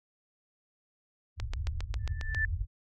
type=low-pass noise; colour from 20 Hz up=white; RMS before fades=-34 dBFS; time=1.36-2.67 s; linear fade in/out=50 ms; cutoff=100 Hz; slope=48 dB/octave
type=click train; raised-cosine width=0.2 ms; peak=-21 dBFS; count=8; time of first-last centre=1.4-2.347 s; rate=7.39 Hz
type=tone with exponential growth; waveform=sine; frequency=1763 Hz; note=A6; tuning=3 cents sharp; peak=-25 dBFS; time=1.99-2.45 s; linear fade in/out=2 ms; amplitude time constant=100 ms
effects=none